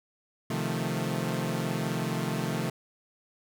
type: chord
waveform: sawtooth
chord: F dominant seventh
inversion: second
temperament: equal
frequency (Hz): 130.81 / 155.56 / 174.61 / 220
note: C3 / Eb3 / F3 / A3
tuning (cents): 0 / 0 / 0 / 0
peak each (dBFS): -30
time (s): 0.5-2.7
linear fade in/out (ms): 5
effects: none